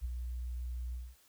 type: tone with ADSR envelope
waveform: sine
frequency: 61 Hz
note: B1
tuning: 21 cents flat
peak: -31 dBFS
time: 0.01-1.16 s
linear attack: 38 ms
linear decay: 18 ms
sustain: -5 dB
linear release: 230 ms
effects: white hiss -66 dBFS RMS until 1.28 s